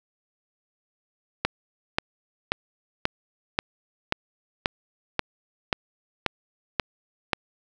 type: click train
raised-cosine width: 0.3 ms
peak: -5 dBFS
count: 12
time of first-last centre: 1.45-7.332 s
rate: 1.87 Hz
effects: none